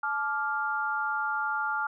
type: chord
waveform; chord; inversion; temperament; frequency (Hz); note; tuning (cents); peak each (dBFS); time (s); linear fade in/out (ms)
sine; D minor; second; equal with one note detuned; 863.4 / 1174.7 / 1396.9; A5 / D6 / F6; -33 / 0 / 0; -32 / -35 / -29; 0.03-1.87; 5
effects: none